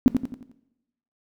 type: tone with echo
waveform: sine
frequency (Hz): 255.6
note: C4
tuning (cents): -40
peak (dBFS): -9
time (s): 0.06-0.08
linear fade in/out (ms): 0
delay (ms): 87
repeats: 5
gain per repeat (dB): -7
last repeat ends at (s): 0.515
effects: noise-tail reverb RT60 0.9 s tail -18 dB re dry